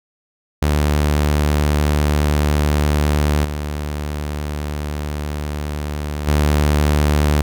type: tone with level steps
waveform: sawtooth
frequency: 74.2 Hz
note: D2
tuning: 18 cents sharp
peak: -10 / -18 / -9 dBFS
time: 0.62-7.42 s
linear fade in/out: 5 ms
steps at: 3.44 / 6.27 s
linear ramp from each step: 10 ms
effects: none